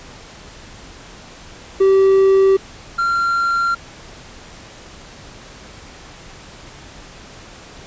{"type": "tone pair in turn", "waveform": "triangle", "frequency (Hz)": [386.7, 1378], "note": ["G4", "F6"], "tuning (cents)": [-24, -24], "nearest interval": "octave + minor seventh", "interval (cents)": 2200, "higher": "second", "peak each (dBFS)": [-7, -13], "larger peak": "first", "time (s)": [[1.8, 2.57], [2.98, 3.75]], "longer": "neither", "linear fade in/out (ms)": 10, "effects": ["pink hiss -39 dBFS RMS until 7.86 s", "resampled to 16000 Hz"]}